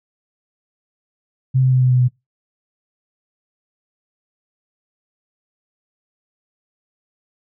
sine tone with pitch steps, 130.81 / 129.61 / 128.41 / 127.23 / 126.06 / 124.9 Hz, C3 / C3 / C3 / C3 / B2 / B2, 0 / -16 / -32 / -48 / +36 / +20 cents, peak -11 dBFS, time 1.54-2.086 s, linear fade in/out 20 ms, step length 91 ms, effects noise-tail reverb RT60 0.2 s tail -23 dB re dry

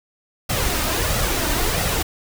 pink noise with flanger, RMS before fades -21 dBFS, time 0.49-2.03 s, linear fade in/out 10 ms, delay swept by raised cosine 1.5 to 3.3 ms, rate 1.5 Hz, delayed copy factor +0.5, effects none

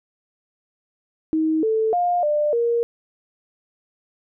sine tone with pitch steps, 316.1 / 440.9 / 707 / 596 / 469.6 Hz, D#4 / A4 / F5 / D5 / A#4, +27 / +4 / +21 / +25 / +13 cents, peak -17 dBFS, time 1.33-2.83 s, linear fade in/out 0 ms, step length 300 ms, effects none

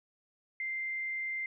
sine tone, 2090 Hz, C7, 2 cents flat, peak -33 dBFS, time 0.6-1.46 s, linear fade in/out 2 ms, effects none

